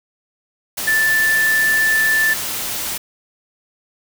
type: tone in noise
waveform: sine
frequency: 1760 Hz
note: A6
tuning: in tune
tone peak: -13 dBFS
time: 0.87-2.34 s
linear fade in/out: 10 ms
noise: white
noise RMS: -24 dBFS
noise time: 0.77-2.98 s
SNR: +8 dB
effects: none